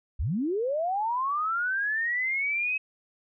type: linear sweep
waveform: sine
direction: up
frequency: 46.25 to 2567 Hz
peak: -25 dBFS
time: 0.19-2.78 s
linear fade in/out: 10 ms
effects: none